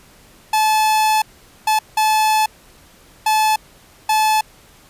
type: tone bursts at uneven times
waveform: 45% pulse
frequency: 865 Hz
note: A5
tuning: 30 cents flat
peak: -13 dBFS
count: 5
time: 0.53-1.22 / 1.67-1.79 / 1.97-2.46 / 3.26-3.56 / 4.09-4.41 s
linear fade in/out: 5 ms
effects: pink hiss -48 dBFS RMS until 4.89 s + resampled to 32000 Hz